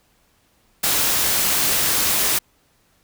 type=noise; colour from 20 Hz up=white; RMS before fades=-19 dBFS; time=0.83-2.39 s; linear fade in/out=10 ms; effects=pink hiss -61 dBFS RMS until 3.03 s